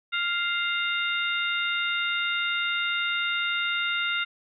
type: harmonic tone with a mistuned harmonic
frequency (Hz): 698.5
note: F5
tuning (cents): 0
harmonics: 2 / 3 / 4 / 5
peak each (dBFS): -28 / -30 / -31 / -32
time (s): 0.12-4.25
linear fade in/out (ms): 20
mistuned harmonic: 5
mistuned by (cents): +83
effects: none